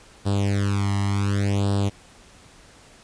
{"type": "tone with flanger", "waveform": "sawtooth", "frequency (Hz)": 100, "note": "G2", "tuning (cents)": 35, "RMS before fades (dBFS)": -22, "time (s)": [0.25, 1.9], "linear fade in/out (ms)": 20, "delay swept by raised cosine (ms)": [0.23, 1], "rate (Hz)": 0.68, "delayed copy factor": 0.9, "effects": ["pink hiss -50 dBFS RMS until 3.03 s", "resampled to 22050 Hz"]}